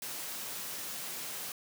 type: high-pass noise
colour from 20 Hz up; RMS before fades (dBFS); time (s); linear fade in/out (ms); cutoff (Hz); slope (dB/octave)
white; -40; 0.02-1.52; 2; 120; 24
effects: none